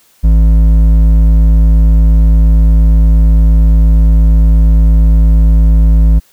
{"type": "tone with hard clipping", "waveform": "triangle", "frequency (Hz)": 54.3, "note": "A1", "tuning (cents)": -22, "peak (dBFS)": -5, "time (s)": [0.23, 6.2], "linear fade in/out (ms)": 20, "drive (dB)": 11, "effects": ["white hiss -49 dBFS RMS until 6.32 s"]}